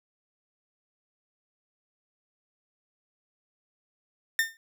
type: tone with exponential decay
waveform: 40% pulse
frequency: 1810 Hz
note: A6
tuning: 48 cents sharp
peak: -18 dBFS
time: 4.39-4.57 s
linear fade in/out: 1 ms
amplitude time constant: 37 ms
effects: none